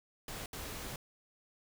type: noise bursts at uneven times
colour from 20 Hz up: pink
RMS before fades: -43 dBFS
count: 2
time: 0.28-0.46 / 0.53-0.96 s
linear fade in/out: 2 ms
effects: none